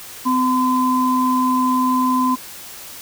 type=tone pair together; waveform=sine; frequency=255.5 / 1022 Hz; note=C4 / C6; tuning=-41 / -41 cents; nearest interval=2 octaves; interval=2400 cents; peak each=-17 dBFS; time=0.25-2.36 s; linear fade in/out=20 ms; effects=white hiss -36 dBFS RMS until 3.01 s